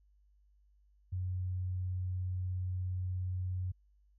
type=tone; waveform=sine; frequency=91.7 Hz; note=F#2; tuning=15 cents flat; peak=-33 dBFS; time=1.12-3.72 s; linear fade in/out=10 ms; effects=added 50 Hz sine -64 dBFS peak until 4.18 s